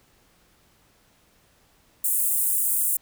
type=high-pass noise; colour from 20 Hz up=pink; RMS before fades=-23 dBFS; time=2.04-2.97 s; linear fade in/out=5 ms; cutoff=8400 Hz; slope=48 dB/octave; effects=pink hiss -61 dBFS RMS until 3.01 s